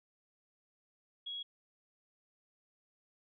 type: tone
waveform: sine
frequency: 3322 Hz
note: G#7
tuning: in tune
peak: -39 dBFS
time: 1.26-1.43 s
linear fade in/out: 10 ms
effects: none